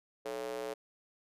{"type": "tone with high-pass filter", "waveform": "square", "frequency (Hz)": 61.74, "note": "B1", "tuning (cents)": 0, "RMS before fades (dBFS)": -39, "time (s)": [0.25, 0.74], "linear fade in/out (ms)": 10, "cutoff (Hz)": 480, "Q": 4.6, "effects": ["resampled to 32000 Hz"]}